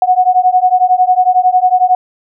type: beating tone pair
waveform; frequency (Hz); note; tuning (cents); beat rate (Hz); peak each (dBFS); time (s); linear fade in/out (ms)
sine; 729 / 740; F#5 / F#5; -26 / 0; 11; -10; 0.02-1.95; 2
effects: none